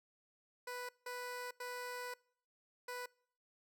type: tone bursts at uneven times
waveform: 15% pulse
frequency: 493.9 Hz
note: B4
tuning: in tune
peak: -36 dBFS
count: 4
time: 0.67-0.89 / 1.06-1.51 / 1.6-2.14 / 2.88-3.06 s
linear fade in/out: 5 ms
effects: noise-tail reverb RT60 0.6 s tail -25 dB re dry